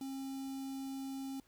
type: tone with notch filter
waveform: square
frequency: 269.2 Hz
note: C4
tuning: 49 cents sharp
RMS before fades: -42 dBFS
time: 0.01-1.4 s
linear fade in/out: 2 ms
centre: 1700 Hz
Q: 0.5
effects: pink hiss -70 dBFS RMS until 1.47 s